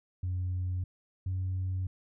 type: tone pair in turn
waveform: sine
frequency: 91 / 92.97 Hz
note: F#2 / F#2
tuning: -28 / +9 cents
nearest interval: unison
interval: 37 cents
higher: second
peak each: -28 dBFS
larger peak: neither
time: 0.23-0.84 / 1.26-1.87 s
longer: neither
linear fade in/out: 5 ms
effects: tanh soft clip ceiling -27 dBFS